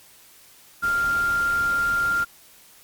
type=tone in noise; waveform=sine; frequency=1395 Hz; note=F6; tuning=2 cents flat; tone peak=-19 dBFS; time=0.82-2.25 s; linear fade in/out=20 ms; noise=pink; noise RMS=-36 dBFS; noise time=0.82-2.25 s; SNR=+14 dB; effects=white hiss -51 dBFS RMS until 2.83 s + MP3 96 kbps